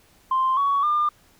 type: tone with pitch steps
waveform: sine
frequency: 1046.5 / 1121.6 / 1202.1 Hz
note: C6 / C#6 / D6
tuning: 0 / +20 / +40 cents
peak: -17 dBFS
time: 0.31-1.09 s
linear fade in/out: 5 ms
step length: 260 ms
effects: tanh soft clip ceiling -14 dBFS + pink hiss -57 dBFS RMS until 1.39 s